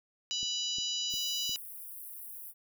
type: harmonic tone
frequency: 984 Hz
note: B5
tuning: 7 cents flat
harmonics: 3 / 4 / 5 / 6 / 7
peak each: -35 / -37 / -39 / -41 / -42 dBFS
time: 0.31-1.56 s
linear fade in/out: 0 ms
type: click train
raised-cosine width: 3 ms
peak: -37 dBFS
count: 4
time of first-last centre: 0.43-1.494 s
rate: 2.82 Hz
type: high-pass noise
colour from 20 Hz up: white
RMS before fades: -45 dBFS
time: 1.09-2.54 s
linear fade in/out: 50 ms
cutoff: 10000 Hz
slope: 48 dB/octave
effects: none